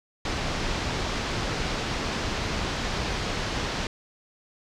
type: low-pass noise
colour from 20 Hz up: pink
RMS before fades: -29 dBFS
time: 0.25-3.87 s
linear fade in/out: 2 ms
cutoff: 5800 Hz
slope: 24 dB/octave
effects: none